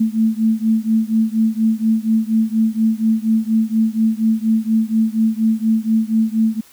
sine beating tone pair, 220 / 224.2 Hz, A3 / A3, 0 / +33 cents, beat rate 4.2 Hz, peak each -16 / -17 dBFS, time 0-6.61 s, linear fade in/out 10 ms, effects white hiss -48 dBFS RMS until 6.72 s

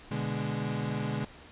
35% pulse chord, G# diminished, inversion first, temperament equal, 123.47 / 146.83 / 207.7 Hz, B2 / D3 / G#3, 0 / 0 / 0 cents, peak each -33 dBFS, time 0.11-1.25 s, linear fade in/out 5 ms, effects pink hiss -51 dBFS RMS until 1.51 s + resampled to 8000 Hz

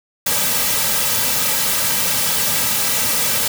white noise with comb filter, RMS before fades -18 dBFS, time 0.26-3.48 s, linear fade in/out 5 ms, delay 2.8 ms, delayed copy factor -0.7, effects none

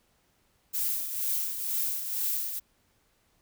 violet noise with tremolo, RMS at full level -28 dBFS, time 0.73-2.6 s, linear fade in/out 20 ms, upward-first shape triangle, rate 2.1 Hz, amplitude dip 60%, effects pink hiss -69 dBFS RMS until 3.41 s

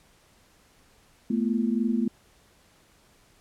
sine tone cluster, 219.1 / 242.3 / 341.7 Hz, A3 / B3 / F4, -7 / -33 / -38 cents, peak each -25 / -26 / -33 dBFS, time 1.3-2.08 s, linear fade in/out 5 ms, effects pink hiss -60 dBFS RMS until 3.4 s + low-pass 12000 Hz 12 dB/octave

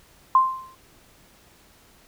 sine tone with exponential decay, 1046.5 Hz, C6, in tune, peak -10 dBFS, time 0.35-0.75 s, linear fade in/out 2 ms, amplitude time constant 86 ms, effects pink hiss -55 dBFS RMS until 2.07 s

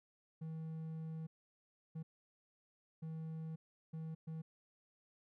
triangle tone bursts at uneven times, 160.1 Hz, D#3, 50 cents sharp, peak -40 dBFS, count 5, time 0.41-1.27 / 1.95-2.03 / 3.02-3.56 / 3.93-4.15 / 4.27-4.42 s, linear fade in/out 10 ms, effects none

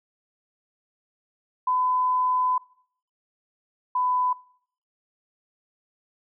sine tone pair in turn, 1008 / 1000.5 Hz, B5 / B5, +35 / +22 cents, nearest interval unison, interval 13 cents, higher first, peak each -20 / -21 dBFS, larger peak first, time 1.67-2.58 / 3.95-4.33 s, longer first, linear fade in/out 5 ms, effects noise-tail reverb RT60 0.6 s tail -22 dB re dry

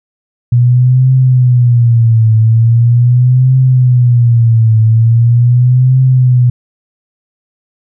sine tone with vibrato, 120.1 Hz, B2, 48 cents flat, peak -4 dBFS, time 0.52-6.5 s, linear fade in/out 5 ms, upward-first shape triangle, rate 0.41 Hz, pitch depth 150 cents each way, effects none

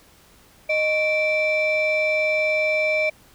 sine tone pair together, 619 / 2337 Hz, D#5 / D7, -9 / -9 cents, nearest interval octave + major seventh, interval 2300 cents, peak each -19 dBFS, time 0.69-3.1 s, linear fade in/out 10 ms, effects tanh soft clip ceiling -15 dBFS + pink hiss -53 dBFS RMS until 3.34 s

